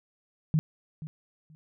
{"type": "tone with echo", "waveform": "sine", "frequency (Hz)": 155.5, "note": "D#3", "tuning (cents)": -1, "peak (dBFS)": -20, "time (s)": [0.54, 0.59], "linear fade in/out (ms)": 0, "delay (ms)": 480, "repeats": 2, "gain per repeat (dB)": -15, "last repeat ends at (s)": 1.55, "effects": []}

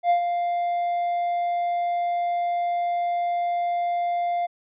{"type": "tone with ADSR envelope", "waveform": "triangle", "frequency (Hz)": 698.5, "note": "F5", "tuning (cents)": 0, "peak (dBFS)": -13, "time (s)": [0.03, 4.47], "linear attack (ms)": 71, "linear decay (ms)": 99, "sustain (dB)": -7, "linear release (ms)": 18, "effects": ["resampled to 8000 Hz"]}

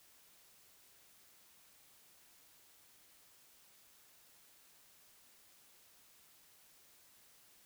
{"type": "silence", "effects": ["white hiss -65 dBFS RMS until 7.65 s"]}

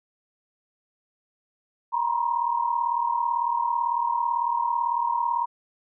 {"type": "tone cluster", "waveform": "sine", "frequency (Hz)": [940, 978, 1062], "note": ["A#5", "B5", "C6"], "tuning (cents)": [14, -17, 25], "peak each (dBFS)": [-24, -28, -30], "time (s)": [1.92, 5.46], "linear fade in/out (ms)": 20, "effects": []}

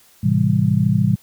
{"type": "chord", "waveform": "sine", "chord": "A minor seventh", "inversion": "none", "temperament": "just", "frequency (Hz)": [110, 132, 165, 198], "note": ["A2", "C3", "E3", "G3"], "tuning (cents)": [0, 16, 2, 18], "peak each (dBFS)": -19, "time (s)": [0.23, 1.16], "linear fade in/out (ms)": 10, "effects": ["white hiss -52 dBFS RMS until 1.22 s"]}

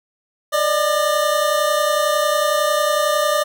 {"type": "tone cluster", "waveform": "square", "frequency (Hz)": [582, 613, 1201], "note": ["D5", "D#5", "D6"], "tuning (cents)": [-16, -26, 38], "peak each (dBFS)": -21, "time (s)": [0.52, 3.44], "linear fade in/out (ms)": 20, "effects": []}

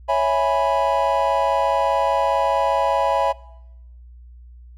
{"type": "chord", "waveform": "triangle", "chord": "C# minor seventh", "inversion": "none", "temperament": "equal", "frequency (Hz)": [554.4, 659.3, 830.6, 987.8], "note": ["C#5", "E5", "G#5", "B5"], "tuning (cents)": [0, 0, 0, 0], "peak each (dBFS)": -20, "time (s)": [0.08, 3.33], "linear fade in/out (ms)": 20, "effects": ["noise-tail reverb RT60 0.9 s tail -22 dB re dry", "added 60 Hz sine -40 dBFS peak until 4.77 s"]}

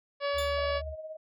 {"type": "harmonic tone", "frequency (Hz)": 568, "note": "C#5", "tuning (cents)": 42, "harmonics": [1, 2, 3, 4, 5, 6, 7, 8, 9], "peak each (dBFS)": [-29, -35, -39, -41, -43, -45, -46, -47, -48], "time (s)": [0.2, 0.82], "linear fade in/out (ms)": 50}
{"type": "tone with vibrato", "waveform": "sine", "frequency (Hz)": 72.8, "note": "D2", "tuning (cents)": -15, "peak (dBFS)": -36, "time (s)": [0.33, 0.96], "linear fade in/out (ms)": 50, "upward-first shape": "sine", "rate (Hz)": 6.2, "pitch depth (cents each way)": 11}
{"type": "tone with exponential decay", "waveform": "sawtooth", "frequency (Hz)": 3520, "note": "A7", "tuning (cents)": 0, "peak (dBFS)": -31, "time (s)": [0.38, 0.61], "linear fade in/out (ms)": 5, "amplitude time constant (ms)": 49}
{"type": "tone with tremolo", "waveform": "sine", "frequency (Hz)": 628, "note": "D#5", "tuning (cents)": 16, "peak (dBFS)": -36, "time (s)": [0.57, 1.17], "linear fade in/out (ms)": 10, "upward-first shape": "sine", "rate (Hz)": 17, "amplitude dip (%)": 55}
{"effects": []}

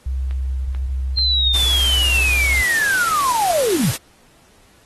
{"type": "tone with pitch glide", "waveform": "sine", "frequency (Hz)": [65.41, 65.86], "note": ["C2", "C2"], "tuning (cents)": [0, 12], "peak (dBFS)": -19, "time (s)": [0.06, 2.62], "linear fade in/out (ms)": 5, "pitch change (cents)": 12, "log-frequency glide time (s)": [1.17, 2.26]}
{"type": "click train", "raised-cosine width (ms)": 0.3, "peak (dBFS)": -23, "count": 5, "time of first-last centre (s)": [0.31, 2.064], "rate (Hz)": 2.28}
{"type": "linear sweep", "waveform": "sine", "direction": "down", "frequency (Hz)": [4186, 87.5], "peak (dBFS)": -15, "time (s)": [1.16, 3.92], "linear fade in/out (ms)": 20}
{"type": "noise", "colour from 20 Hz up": "white", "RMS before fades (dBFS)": -25, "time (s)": [1.54, 3.97], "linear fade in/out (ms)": 10}
{"effects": ["pink hiss -53 dBFS RMS until 4.85 s", "AAC 32 kbps"]}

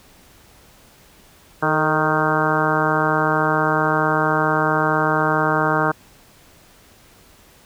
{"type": "harmonic tone with a mistuned harmonic", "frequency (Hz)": 155.56, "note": "D#3", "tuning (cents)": 0, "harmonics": [1, 2, 3, 4, 5, 6, 7, 8, 9, 10], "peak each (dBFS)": [-25, -25, -25, -25, -25, -25, -25, -25, -25, -25], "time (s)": [1.62, 5.92], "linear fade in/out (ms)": 10, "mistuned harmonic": 3, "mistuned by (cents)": -46, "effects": ["pink hiss -50 dBFS RMS until 7.65 s"]}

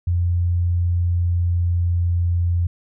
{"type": "tone with pitch glide", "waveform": "sine", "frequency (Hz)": [87.31, 86.76], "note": ["F2", "F2"], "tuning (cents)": [0, -11], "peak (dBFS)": -16, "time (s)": [0.07, 2.67], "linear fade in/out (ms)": 5, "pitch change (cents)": -11, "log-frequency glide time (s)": [0.92, 2.38], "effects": []}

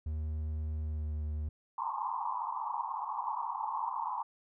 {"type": "tone with pitch glide", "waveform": "triangle", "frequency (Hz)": [77.3, 75.84], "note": ["D#2", "D#2"], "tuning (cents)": [-11, -44], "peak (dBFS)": -31, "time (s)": [0.06, 1.49], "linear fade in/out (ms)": 5, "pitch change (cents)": -33, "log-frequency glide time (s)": [0.82, 1.13]}
{"type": "band-pass noise", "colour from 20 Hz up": "pink", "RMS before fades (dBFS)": -36, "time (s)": [1.78, 4.23], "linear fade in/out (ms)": 5, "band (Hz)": [830, 1100], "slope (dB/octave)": 96}
{"effects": []}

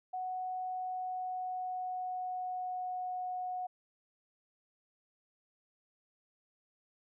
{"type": "tone with pitch glide", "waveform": "sine", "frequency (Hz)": [740, 731.9], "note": ["F#5", "F#5"], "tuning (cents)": [0, -19], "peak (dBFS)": -35, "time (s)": [0.13, 3.67], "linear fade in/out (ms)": 10, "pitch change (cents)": -19, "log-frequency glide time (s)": [0.63, 3.23], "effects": []}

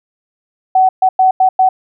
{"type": "tone bursts at uneven times", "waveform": "sine", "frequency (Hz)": 752, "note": "F#5", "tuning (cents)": 28, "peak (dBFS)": -6, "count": 5, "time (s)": [[0.75, 0.89], [1.02, 1.09], [1.19, 1.31], [1.4, 1.49], [1.59, 1.69]], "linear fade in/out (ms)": 5, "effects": []}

